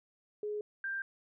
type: tone pair in turn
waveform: sine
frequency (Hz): 419.2 / 1582.7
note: G#4 / G6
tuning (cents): +16 / +16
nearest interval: octave + major seventh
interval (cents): 2300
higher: second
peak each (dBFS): -34 / -34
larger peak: neither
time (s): 0.43-0.61 / 0.84-1.02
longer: neither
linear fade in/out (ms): 2
effects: none